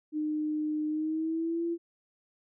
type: tone with pitch glide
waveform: sine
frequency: 305 to 338.4 Hz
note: D#4 to E4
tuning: -34 to +45 cents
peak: -28 dBFS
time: 0.12-1.78 s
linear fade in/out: 50 ms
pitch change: +179 cents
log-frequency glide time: 0.88-1.65 s
effects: none

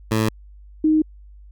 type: tone pair in turn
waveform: 15% pulse / sine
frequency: 110 / 311.1 Hz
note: A2 / D#4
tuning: 0 / 0 cents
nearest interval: octave + tritone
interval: 1800 cents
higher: second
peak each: -11 / -13 dBFS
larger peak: first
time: 0.11-0.29 / 0.84-1.02 s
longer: neither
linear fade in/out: 5 ms
effects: added 50 Hz sine -41 dBFS peak until 1.51 s

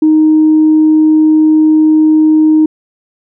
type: tone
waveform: sine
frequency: 311.1 Hz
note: D#4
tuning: in tune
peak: -3 dBFS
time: 0.02-2.66 s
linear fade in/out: 5 ms
effects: tanh soft clip ceiling 0 dBFS

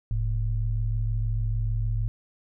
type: tone pair together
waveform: sine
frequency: 42.87 / 109.4 Hz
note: F1 / A2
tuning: -31 / -9 cents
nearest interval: octave + major third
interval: 1622 cents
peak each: -26 dBFS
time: 0.11-2.08 s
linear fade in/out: 0 ms
effects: none

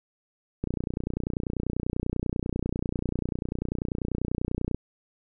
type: click train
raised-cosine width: 3 ms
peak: -15 dBFS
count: 125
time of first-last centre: 0.64-4.746 s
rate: 30.2 Hz
effects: none

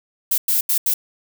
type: noise bursts at uneven times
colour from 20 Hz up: violet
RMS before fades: -18 dBFS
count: 4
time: 0.31-0.38 / 0.48-0.61 / 0.69-0.78 / 0.86-0.94 s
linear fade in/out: 5 ms
effects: none

